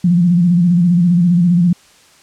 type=tone with vibrato; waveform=sine; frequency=174.61 Hz; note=F3; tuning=in tune; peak=-8 dBFS; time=0.04-1.73 s; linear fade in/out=5 ms; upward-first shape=square; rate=15 Hz; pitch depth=56 cents each way; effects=white hiss -47 dBFS RMS until 2.22 s + low-pass 8000 Hz 12 dB/octave